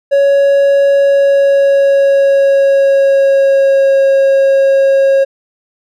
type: tone with pitch glide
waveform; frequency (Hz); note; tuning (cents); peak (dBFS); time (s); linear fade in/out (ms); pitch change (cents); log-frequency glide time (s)
triangle; 558 to 544.3; C#5 to C#5; +11 to -32; -4; 0.11-5.25; 20; -43; 0.96-4.04
effects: none